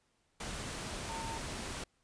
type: tone in noise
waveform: sine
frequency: 905 Hz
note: A5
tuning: 48 cents sharp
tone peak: -41 dBFS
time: 1.09-1.38 s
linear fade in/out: 5 ms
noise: pink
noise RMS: -41 dBFS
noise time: 0.4-1.84 s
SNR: -3 dB
effects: pink hiss -75 dBFS RMS until 2.03 s + resampled to 22050 Hz